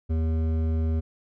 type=tone with hard clipping; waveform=triangle; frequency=80.2 Hz; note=E2; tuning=47 cents flat; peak=-24 dBFS; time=0.09-1.01 s; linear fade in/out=20 ms; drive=15 dB; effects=none